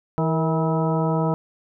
harmonic tone with a mistuned harmonic, 161.7 Hz, E3, 33 cents flat, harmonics 1 / 2 / 3 / 4 / 5 / 6 / 8, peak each -21 / -28 / -27 / -28 / -32 / -29 / -33 dBFS, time 0.18-1.34 s, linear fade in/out 0 ms, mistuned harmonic 3, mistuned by -52 cents, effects none

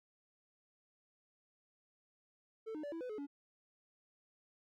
triangle tone with pitch steps, 443.6 / 306.4 / 579 / 330 / 501 / 427.1 / 284.5 Hz, A4 / D#4 / D5 / E4 / B4 / G#4 / C#4, +14 / -27 / -25 / +2 / +25 / +48 / +45 cents, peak -39 dBFS, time 2.66-3.269 s, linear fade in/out 20 ms, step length 87 ms, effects none

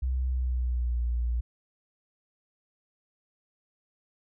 sine tone with pitch glide, 64 to 59.37 Hz, C2 to A#1, -38 to +32 cents, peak -25 dBFS, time 0.02-1.41 s, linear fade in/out 10 ms, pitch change -130 cents, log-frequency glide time 0.25-1.01 s, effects none

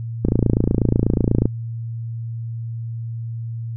click train, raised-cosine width 3 ms, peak -3 dBFS, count 35, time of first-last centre 0.25-1.456 s, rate 28.2 Hz, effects added 115 Hz sine -25 dBFS peak until 3.76 s

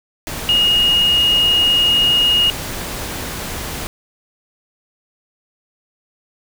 sine tone in noise, 2865 Hz, F7, 44 cents sharp, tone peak -11 dBFS, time 0.49-2.5 s, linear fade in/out 0 ms, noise pink, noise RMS -26 dBFS, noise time 0.27-3.87 s, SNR +12 dB, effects none

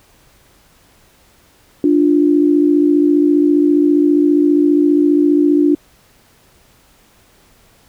sine tone pair together, 294.5 / 349.4 Hz, D4 / F4, +5 / +1 cents, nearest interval minor third, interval 296 cents, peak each -10 / -14 dBFS, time 1.84-5.75 s, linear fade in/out 2 ms, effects pink hiss -51 dBFS RMS until 7.88 s

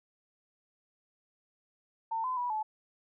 sine tone with pitch steps, 900 / 1018 / 977 / 864 Hz, A5 / C6 / B5 / A5, +39 / -48 / -19 / -32 cents, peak -30 dBFS, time 2.11-2.63 s, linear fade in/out 10 ms, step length 130 ms, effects none

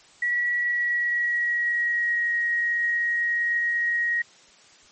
sine tone with pitch glide, 1933 to 1887.8 Hz, B6 to A#6, -38 to +21 cents, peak -21 dBFS, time 0.22-4.22 s, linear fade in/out 5 ms, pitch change -41 cents, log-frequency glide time 0.59-2.33 s, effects white hiss -53 dBFS RMS until 4.91 s + MP3 32 kbps

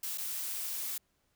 blue noise with dropouts, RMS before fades -37 dBFS, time 0.03-0.98 s, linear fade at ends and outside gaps 5 ms, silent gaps 0.176-0.181 s, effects pink hiss -75 dBFS RMS until 1.35 s

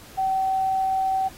sine tone, 765 Hz, G5, 42 cents flat, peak -20 dBFS, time 0.17-1.29 s, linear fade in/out 20 ms, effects pink hiss -46 dBFS RMS until 1.37 s + AAC 48 kbps

